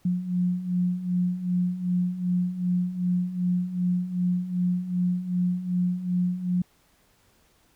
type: beating tone pair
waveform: sine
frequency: 177.5 / 180.1 Hz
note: F3 / F#3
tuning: +28 / -46 cents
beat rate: 2.6 Hz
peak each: -29 / -24 dBFS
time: 0.05-6.62 s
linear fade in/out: 5 ms
effects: pink hiss -63 dBFS RMS until 7.75 s